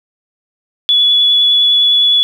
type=tone with vibrato; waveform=sine; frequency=3414 Hz; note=G#7; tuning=47 cents sharp; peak=-7 dBFS; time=0.89-2.23 s; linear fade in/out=0 ms; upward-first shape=sine; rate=9.8 Hz; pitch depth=9 cents each way; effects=7-bit